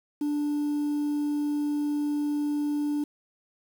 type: tone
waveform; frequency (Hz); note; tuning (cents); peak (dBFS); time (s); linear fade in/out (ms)
sine; 293.7; D4; 0; -22; 0.21-3.04; 5
effects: tanh soft clip ceiling -24 dBFS + 8-bit